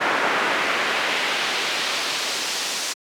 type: noise with band-pass filter sweep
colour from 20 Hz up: brown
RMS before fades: -23 dBFS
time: 0-2.94 s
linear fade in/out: 20 ms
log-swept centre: 1500 to 6300 Hz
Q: 1.1
effects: high-pass 300 Hz 12 dB/octave